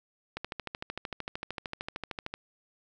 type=click train; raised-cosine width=0.3 ms; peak=-19 dBFS; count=27; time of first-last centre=0.37-2.34 s; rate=13.2 Hz; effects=none